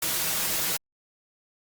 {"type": "noise with comb filter", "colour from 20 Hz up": "white", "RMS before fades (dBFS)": -27, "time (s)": [0.02, 0.77], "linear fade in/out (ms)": 5, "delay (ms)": 6.2, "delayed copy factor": 0.55, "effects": ["Opus 48 kbps"]}